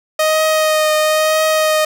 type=tone with vibrato; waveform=sawtooth; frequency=622.3 Hz; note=D#5; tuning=in tune; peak=-8 dBFS; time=0.19-1.85 s; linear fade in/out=5 ms; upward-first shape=triangle; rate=1 Hz; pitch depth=20 cents each way; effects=none

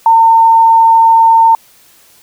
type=tone; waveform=sine; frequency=907 Hz; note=A#5; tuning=48 cents flat; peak=-3 dBFS; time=0.06-1.55 s; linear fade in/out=2 ms; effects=white hiss -45 dBFS RMS until 2.22 s

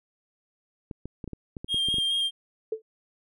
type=clicks; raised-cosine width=3 ms; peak=-23 dBFS; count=11; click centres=0.912 / 1.056 / 1.242 / 1.277 / 1.333 / 1.568 / 1.645 / 1.744 / 1.886 / 1.942 / 1.984 s
type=tone with vibrato; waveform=triangle; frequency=3216 Hz; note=G7; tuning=44 cents sharp; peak=-22 dBFS; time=1.68-2.31 s; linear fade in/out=50 ms; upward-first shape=square; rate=4.7 Hz; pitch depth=14 cents each way
type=tone with exponential decay; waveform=sine; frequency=440 Hz; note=A4; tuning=in tune; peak=-22 dBFS; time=2.72-2.82 s; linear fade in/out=5 ms; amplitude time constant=21 ms
effects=none

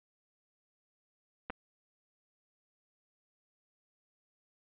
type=clicks; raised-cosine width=0.5 ms; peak=-24 dBFS; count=2; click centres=1.499 / 1.503 s; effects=resampled to 8000 Hz

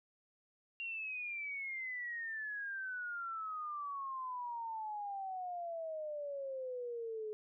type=exponential sweep; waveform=sine; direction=down; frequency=2774 to 422.5 Hz; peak=-39 dBFS; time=0.8-7.33 s; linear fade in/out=0 ms; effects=none

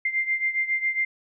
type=beating tone pair; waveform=sine; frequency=2093 / 2100.3 Hz; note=C7 / C7; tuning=0 / +6 cents; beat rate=7.3 Hz; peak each=-24 / -28 dBFS; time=0.05-1.05 s; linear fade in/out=5 ms; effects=none

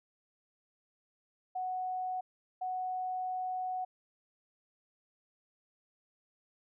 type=tone bursts at uneven times; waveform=sine; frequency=740 Hz; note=F#5; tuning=in tune; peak=-33 dBFS; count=2; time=1.55-2.21 / 2.61-3.85 s; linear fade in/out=10 ms; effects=none

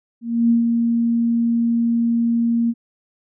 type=tone with ADSR envelope; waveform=sine; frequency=233.1 Hz; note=A#3; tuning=in tune; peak=-11 dBFS; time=0.21-2.74 s; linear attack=290 ms; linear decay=130 ms; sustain=-4 dB; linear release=46 ms; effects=none

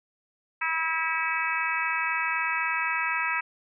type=harmonic tone; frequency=323.9 Hz; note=E4; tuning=30 cents flat; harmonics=3 / 4 / 5 / 6 / 7 / 8; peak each=-32 / -32 / -32 / -32 / -32 / -32 dBFS; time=0.61-3.41 s; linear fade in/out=10 ms; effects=none

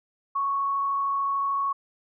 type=tone with frequency modulation; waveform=sine; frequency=1108.7 Hz; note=C#6; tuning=in tune; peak=-23 dBFS; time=0.35-1.73 s; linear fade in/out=10 ms; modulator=33.4 Hz; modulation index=0.36; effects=none

